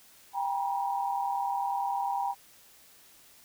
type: tone cluster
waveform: sine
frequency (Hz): 794 / 925 / 965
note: G5 / A#5 / B5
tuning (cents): +22 / -14 / -40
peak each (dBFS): -30 / -36 / -33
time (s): 0.33-2.35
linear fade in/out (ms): 50
effects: white hiss -57 dBFS RMS until 3.44 s